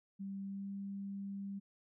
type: tone with pitch glide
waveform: sine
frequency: 196 to 197.93 Hz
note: G3 to G3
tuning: 0 to +17 cents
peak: -40 dBFS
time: 0.19-1.6 s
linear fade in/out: 20 ms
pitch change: +17 cents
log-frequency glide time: 0.43-0.7 s
effects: none